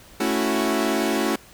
sawtooth chord, F# minor seventh, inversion first, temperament equal, 220 / 277.2 / 329.6 / 370 Hz, A3 / C#4 / E4 / F#4, 0 / 0 / 0 / 0 cents, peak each -22 dBFS, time 0.2-1.36 s, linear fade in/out 5 ms, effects pink hiss -48 dBFS RMS until 1.53 s

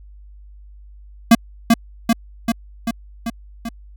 square tone with echo, 230 Hz, A#3, 23 cents flat, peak -6 dBFS, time 1.31-1.35 s, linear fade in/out 5 ms, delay 390 ms, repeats 6, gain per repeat -3 dB, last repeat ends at 3.69 s, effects added 50 Hz sine -39 dBFS peak until 3.96 s

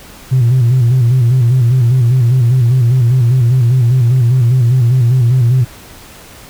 sine tone with vibrato, 123.47 Hz, B2, in tune, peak -5 dBFS, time 0.31-5.65 s, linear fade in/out 20 ms, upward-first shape square, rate 5 Hz, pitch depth 85 cents each way, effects tanh soft clip ceiling -4 dBFS + pink hiss -36 dBFS RMS until 6.49 s

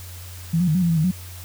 sine tone with pitch steps, 165.1 / 180.1 / 154.3 / 184.7 / 170.4 / 164.9 / 155.7 / 183.4 Hz, E3 / F#3 / D#3 / F#3 / F3 / E3 / D#3 / F#3, +3 / -46 / -14 / -3 / -42 / +1 / +2 / -15 cents, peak -16 dBFS, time 0.53-1.114 s, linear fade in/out 10 ms, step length 73 ms, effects added 89 Hz sine -36 dBFS peak until 1.44 s + white hiss -42 dBFS RMS until 1.44 s

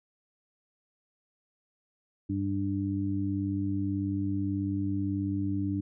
harmonic tone, 98.3 Hz, G2, 5 cents sharp, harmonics 1 / 2 / 3, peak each -32 / -35 / -30 dBFS, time 2.29-5.81 s, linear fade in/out 10 ms, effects none

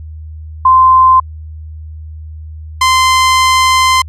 sine / sawtooth tone pair in turn, 1038 / 1038 Hz, C6 / C6, -14 / -14 cents, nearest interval unison, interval 0 cents, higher neither, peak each -3 dBFS, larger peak neither, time 0.65-1.2 / 2.81-4.02 s, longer second, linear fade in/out 5 ms, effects added 78 Hz sine -25 dBFS peak until 4.08 s + low-pass 9000 Hz 12 dB/octave

